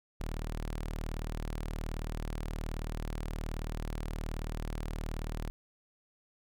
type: tone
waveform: sawtooth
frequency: 38.76 Hz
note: D#1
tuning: 6 cents flat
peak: -31 dBFS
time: 0.2-5.5 s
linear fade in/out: 0 ms
effects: none